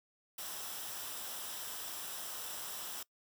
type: noise with comb filter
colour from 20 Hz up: white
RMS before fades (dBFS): -43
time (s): 0.38-3.03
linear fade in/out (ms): 5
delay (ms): 0.45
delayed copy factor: -0.5
effects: noise-tail reverb RT60 0.1 s tail -22 dB re dry